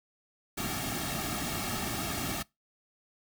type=noise with comb filter; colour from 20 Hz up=pink; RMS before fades=-34 dBFS; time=0.57-2.43 s; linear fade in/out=10 ms; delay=2 ms; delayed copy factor=-0.8; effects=noise-tail reverb RT60 0.2 s tail -23 dB re dry